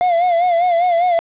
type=tone with vibrato; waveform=triangle; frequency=698.5 Hz; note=F5; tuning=in tune; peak=-10 dBFS; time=0.01-1.19 s; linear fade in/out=0 ms; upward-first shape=sine; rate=5 Hz; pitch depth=77 cents each way; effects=resampled to 8000 Hz + 7-bit